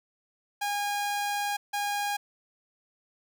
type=tone bursts at uneven times; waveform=sawtooth; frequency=817 Hz; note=G#5; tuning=29 cents flat; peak=-24 dBFS; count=2; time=0.61-1.57 / 1.73-2.17 s; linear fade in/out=10 ms; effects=none